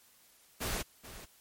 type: noise with echo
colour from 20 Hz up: pink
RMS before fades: -35 dBFS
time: 0.6-0.83 s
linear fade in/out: 20 ms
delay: 430 ms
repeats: 1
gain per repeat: -13 dB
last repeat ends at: 1.26 s
effects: white hiss -63 dBFS RMS until 1.4 s + MP3 64 kbps